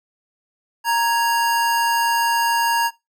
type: tone pair together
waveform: square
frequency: 932.3 / 1661.2 Hz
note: A#5 / G#6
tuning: 0 / 0 cents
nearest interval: minor seventh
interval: 1000 cents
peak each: -18 / -24 dBFS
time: 0.84-2.91 s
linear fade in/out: 50 ms
effects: noise-tail reverb RT60 0.2 s tail -20 dB re dry